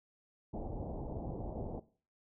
pink low-pass noise, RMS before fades -41 dBFS, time 0.53-1.8 s, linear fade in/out 10 ms, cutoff 820 Hz, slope 48 dB/octave, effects noise-tail reverb RT60 0.4 s tail -17 dB re dry

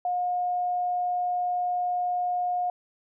sine tone, 717 Hz, F5, 45 cents sharp, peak -24 dBFS, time 0.05-2.7 s, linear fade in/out 2 ms, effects none

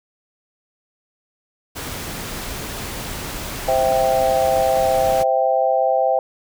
pink noise, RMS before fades -29 dBFS, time 1.75-5.24 s, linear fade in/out 20 ms
sine chord, C major, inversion none, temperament equal, 523.3 / 659.3 / 784 Hz, C5 / E5 / G5, 0 / 0 / 0 cents, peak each -19 dBFS, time 3.68-6.19 s, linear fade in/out 2 ms
effects none

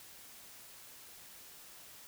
silence, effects white hiss -54 dBFS RMS until 2.07 s

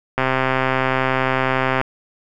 click train, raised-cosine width 0.5 ms, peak -3 dBFS, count 215, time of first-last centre 0.18-1.814 s, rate 131 Hz, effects none

